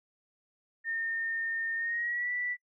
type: tone with pitch glide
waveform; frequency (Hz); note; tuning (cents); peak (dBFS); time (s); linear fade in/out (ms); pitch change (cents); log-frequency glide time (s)
sine; 1823 to 1965.2; A#6 to B6; -39 to -9; -30; 0.84-2.57; 50; +130; 1.76-2.31
effects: noise-tail reverb RT60 0.1 s tail -25 dB re dry